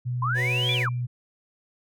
sine tone with pitch glide, 123.47 to 122.69 Hz, B2 to B2, 0 to -11 cents, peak -25 dBFS, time 0.05-1.07 s, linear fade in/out 20 ms, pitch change -11 cents, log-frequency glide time 0.76-0.86 s
sine linear two-way sweep, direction up then down, 980 to 3520 to 980 Hz, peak -24 dBFS, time 0.22-0.89 s, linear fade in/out 5 ms, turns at 0.73 s
sawtooth chord, F# suspended fourth, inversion none, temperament just, 370 / 493.3 / 555 Hz, F#4 / B4 / C#5, 0 / -2 / +2 cents, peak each -32 / -31 / -36 dBFS, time 0.34-0.87 s, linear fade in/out 50 ms
sine tone with exponential decay, 2367 Hz, D7, 13 cents sharp, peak -24 dBFS, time 0.69-1.01 s, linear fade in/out 1 ms, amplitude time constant 68 ms
effects none

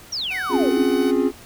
sine exponential sweep, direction down, 5920 to 251.3 Hz, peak -23 dBFS, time 0.12-0.83 s, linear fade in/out 10 ms
10% pulse tone, 749 Hz, F#5, 21 cents sharp, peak -23 dBFS, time 0.3-1.12 s, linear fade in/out 20 ms
triangle chord, Db major seventh, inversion third, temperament equal with one note detuned, 261.6 / 277.2 / 354.9 / 415.3 Hz, C4 / Db4 / F4 / Ab4, 0 / 0 / +28 / 0 cents, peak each -20 dBFS, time 0.49-1.32 s, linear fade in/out 50 ms
effects pink hiss -44 dBFS RMS until 1.45 s

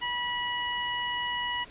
harmonic tone, 973 Hz, B5, 26 cents flat, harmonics 1 / 2 / 3, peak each -33 / -33 / -33 dBFS, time 0.01-1.65 s, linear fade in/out 20 ms, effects pink hiss -50 dBFS RMS until 1.7 s + resampled to 8000 Hz

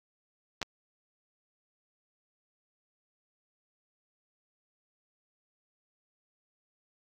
clicks, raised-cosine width 0.2 ms, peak -15 dBFS, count 2, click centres 0.617 / 0.628 s, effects AAC 64 kbps

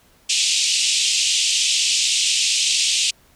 pink band-pass noise, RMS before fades -19 dBFS, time 0.29-3.11 s, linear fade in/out 10 ms, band 2600 to 8400 Hz, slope 48 dB/octave, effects pink hiss -55 dBFS RMS until 3.35 s

